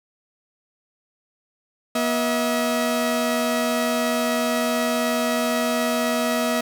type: tone pair together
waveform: sawtooth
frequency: 240.7 / 643.2 Hz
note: B3 / E5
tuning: -44 / -43 cents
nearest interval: octave + perfect fourth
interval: 1701 cents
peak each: -19 dBFS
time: 1.95-6.61 s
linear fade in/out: 5 ms
effects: none